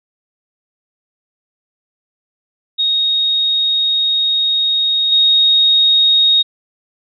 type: tone with level steps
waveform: sine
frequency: 3740 Hz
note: A#7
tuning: 5 cents sharp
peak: -12 / -8 dBFS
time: 2.78-6.43 s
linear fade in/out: 20 ms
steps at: 5.12 s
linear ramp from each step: 2 ms
effects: none